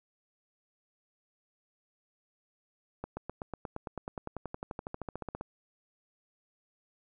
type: accelerating click train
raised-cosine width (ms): 1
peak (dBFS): -23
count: 27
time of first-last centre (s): 3.04-5.41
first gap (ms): 130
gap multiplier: 0.97
effects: none